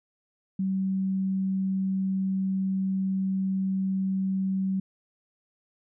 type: tone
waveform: sine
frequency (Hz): 191.1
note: G3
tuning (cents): -44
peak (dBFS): -24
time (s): 0.59-4.8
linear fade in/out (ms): 5
effects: none